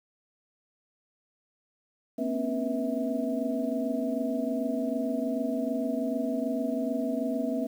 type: tone cluster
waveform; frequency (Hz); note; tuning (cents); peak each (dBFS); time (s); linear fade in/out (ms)
sine; 233.7 / 260.3 / 282.9 / 483.8 / 650; A#3 / C4 / C#4 / B4 / E5; +5 / -9 / +35 / -36 / -24; -33 / -30 / -37 / -37 / -33; 2.18-7.67; 10
effects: 9-bit